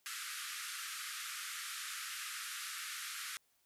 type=band-pass noise; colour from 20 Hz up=pink; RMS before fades=-44 dBFS; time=0.06-3.37 s; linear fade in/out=0 ms; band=1200 to 13000 Hz; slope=96 dB/octave; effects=white hiss -75 dBFS RMS until 3.65 s